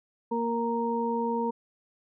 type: harmonic tone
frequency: 232.8 Hz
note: A#3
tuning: 2 cents flat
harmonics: 1 / 2 / 4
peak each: -30 / -30 / -30 dBFS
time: 0.31-1.51 s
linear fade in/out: 10 ms
effects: none